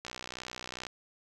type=click train; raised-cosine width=0.2 ms; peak=-22 dBFS; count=52; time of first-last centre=0.05-0.867 s; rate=62.4 Hz; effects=10-bit